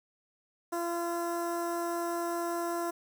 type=tone with notch filter; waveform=15% pulse; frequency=341.9 Hz; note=F4; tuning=37 cents flat; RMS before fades=-33 dBFS; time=0.72-2.91 s; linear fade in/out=10 ms; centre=3300 Hz; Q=0.51; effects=10-bit